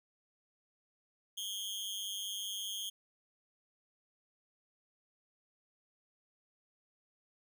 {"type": "tone with amplitude modulation", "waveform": "sawtooth", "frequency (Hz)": 3248, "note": "G#7", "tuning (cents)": -39, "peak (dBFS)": -31, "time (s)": [1.37, 2.9], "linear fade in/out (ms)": 10, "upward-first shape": "sine", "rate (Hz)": 201, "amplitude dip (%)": 85, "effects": []}